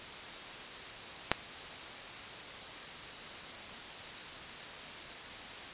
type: clicks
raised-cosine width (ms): 0.3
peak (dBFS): -8 / -29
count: 2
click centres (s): 1.316 / 1.322
effects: white hiss -44 dBFS RMS until 5.73 s + resampled to 8000 Hz